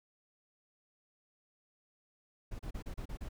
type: noise bursts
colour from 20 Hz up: brown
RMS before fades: -41 dBFS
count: 7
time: 2.51-3.289 s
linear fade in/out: 10 ms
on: 83 ms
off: 33 ms
effects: none